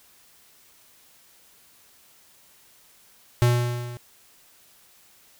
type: tone with level ramp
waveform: square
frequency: 121.1 Hz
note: B2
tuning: 34 cents flat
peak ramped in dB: -15 to -36 dBFS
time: 3.42-3.97 s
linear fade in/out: 0 ms
effects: white hiss -56 dBFS RMS until 5.39 s